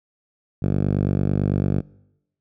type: tone with band-pass filter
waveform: 5% pulse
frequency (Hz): 49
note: G1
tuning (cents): 0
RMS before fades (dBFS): -21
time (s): 0.62-1.81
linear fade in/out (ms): 10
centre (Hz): 130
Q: 1.2
effects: noise-tail reverb RT60 0.9 s tail -24 dB re dry